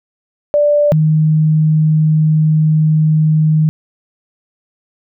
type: tone pair in turn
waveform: sine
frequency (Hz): 587.3 / 155.56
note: D5 / D#3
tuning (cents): 0 / 0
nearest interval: octave + major seventh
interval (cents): 2300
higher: first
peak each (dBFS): -8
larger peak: neither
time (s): 0.54-0.92 / 0.92-3.69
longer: second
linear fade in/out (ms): 0
effects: none